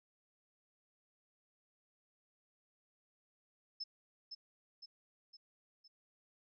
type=tone with echo; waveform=sine; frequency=5240 Hz; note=E8; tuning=11 cents flat; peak=-39 dBFS; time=3.8-3.84 s; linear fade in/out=10 ms; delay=510 ms; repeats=4; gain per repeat=-5 dB; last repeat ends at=5.88 s; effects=none